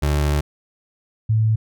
30% pulse / sine tone pair in turn, 73.42 / 110.01 Hz, D2 / A2, 0 / 0 cents, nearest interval perfect fifth, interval 700 cents, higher second, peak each -14 dBFS, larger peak neither, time 0.02-0.41 / 1.29-1.56 s, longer first, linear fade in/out 10 ms, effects none

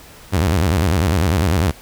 sawtooth tone with vibrato, 86.2 Hz, F2, 22 cents flat, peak -10 dBFS, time 0.32-1.72 s, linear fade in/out 20 ms, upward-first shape square, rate 10 Hz, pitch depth 190 cents each way, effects pink hiss -42 dBFS RMS until 1.81 s

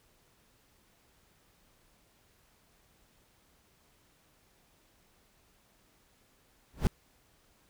brown noise with exponential growth, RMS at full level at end -22 dBFS, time 6.73-6.87 s, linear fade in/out 1 ms, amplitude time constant 29 ms, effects pink hiss -67 dBFS RMS until 7.69 s

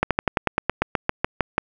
slowing click train, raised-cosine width 0.5 ms, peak -3 dBFS, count 14, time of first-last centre 0.03-1.581 s, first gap 77 ms, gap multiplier 1.07, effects none

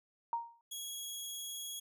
sine tone with exponential decay, 932.3 Hz, A#5, in tune, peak -29 dBFS, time 0.33-0.61 s, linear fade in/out 1 ms, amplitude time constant 59 ms
15% pulse tone with vibrato, 3322 Hz, G#7, in tune, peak -34 dBFS, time 0.71-1.8 s, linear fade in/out 10 ms, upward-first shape sine, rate 19 Hz, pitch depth 9 cents each way
effects none

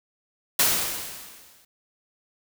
white noise with exponential decay, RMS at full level -18 dBFS, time 0.59-1.65 s, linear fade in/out 5 ms, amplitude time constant 230 ms, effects none

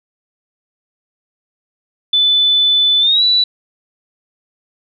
sine tone with pitch glide, 3500 to 3951 Hz, A7 to B7, -10 to 0 cents, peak -9 dBFS, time 2.13-3.44 s, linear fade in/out 5 ms, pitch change +210 cents, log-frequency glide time 3-3.23 s, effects none

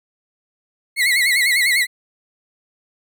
35% pulse tone with vibrato, 2063 Hz, C7, 25 cents flat, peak -12 dBFS, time 0.96-1.87 s, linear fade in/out 50 ms, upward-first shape sine, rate 10 Hz, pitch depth 120 cents each way, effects none

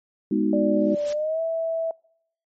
sine chord, G# minor seventh, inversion none, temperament equal, 207.7 / 246.9 / 311.1 / 370 Hz, G#3 / B3 / D#4 / F#4, 0 / 0 / 0 / 0 cents, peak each -23 / -26 / -23 / -28 dBFS, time 0.31-0.95 s, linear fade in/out 5 ms
sine tone with pitch glide, 587.3 to 655.4 Hz, D5 to E5, 0 to -10 cents, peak -22 dBFS, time 0.53-1.91 s, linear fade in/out 2 ms, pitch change +190 cents, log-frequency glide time 1.1-1.41 s
white noise with exponential growth, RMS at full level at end -34 dBFS, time 0.72-1.13 s, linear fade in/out 2 ms, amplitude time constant 87 ms
effects noise-tail reverb RT60 0.8 s tail -26 dB re dry + MP3 32 kbps

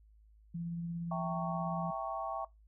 sine tone with tremolo, 169.5 Hz, E3, 49 cents sharp, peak -35 dBFS, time 0.54-1.91 s, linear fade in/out 10 ms, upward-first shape triangle, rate 17 Hz, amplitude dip 25%
sine chord, E diminished seventh, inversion none, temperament equal with one note detuned, 659.3 / 784 / 911 / 1108.7 Hz, E5 / G5 / Bb5 / Db6, 0 / 0 / -40 / 0 cents, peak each -39 / -40 / -44 / -40 dBFS, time 1.11-2.45 s, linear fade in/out 5 ms
effects noise-tail reverb RT60 0.2 s tail -22 dB re dry + added 53 Hz sine -59 dBFS peak until 2.67 s

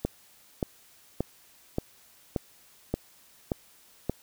click train, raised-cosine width 2 ms, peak -13 dBFS, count 8, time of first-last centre 0.05-4.096 s, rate 1.73 Hz, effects white hiss -58 dBFS RMS until 4.22 s

